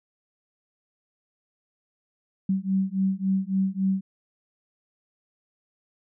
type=beating tone pair; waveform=sine; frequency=190 / 193.6 Hz; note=F#3 / G3; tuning=+46 / -21 cents; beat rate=3.6 Hz; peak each=-25 dBFS; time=2.49-4.01 s; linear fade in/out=5 ms; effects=none